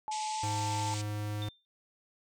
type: tone with pitch glide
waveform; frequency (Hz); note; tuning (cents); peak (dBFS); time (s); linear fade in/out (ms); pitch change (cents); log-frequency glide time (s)
sine; 861 to 884.2; A5 to A5; -38 to +8; -33; 0.08-0.94; 0; +46; 0.28-0.54
type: band-pass noise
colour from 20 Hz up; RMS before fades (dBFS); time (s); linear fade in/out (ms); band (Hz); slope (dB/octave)
white; -42; 0.11-1.02; 10; 2000 to 8600; 96
type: tone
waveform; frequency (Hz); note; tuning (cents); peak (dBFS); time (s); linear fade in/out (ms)
square; 104.8; G#2; +16; -34; 0.43-1.49; 5
type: tone with exponential decay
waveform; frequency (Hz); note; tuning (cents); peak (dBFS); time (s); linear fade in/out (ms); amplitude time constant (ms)
sine; 3589; A7; +34; -38; 1.42-1.65; 0; 48
effects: none